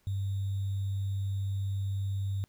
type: tone with sample-and-hold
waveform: sine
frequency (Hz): 98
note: G2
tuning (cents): 0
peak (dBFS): -29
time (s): 0.07-2.44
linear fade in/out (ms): 0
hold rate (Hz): 3675
effects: pink hiss -70 dBFS RMS until 2.48 s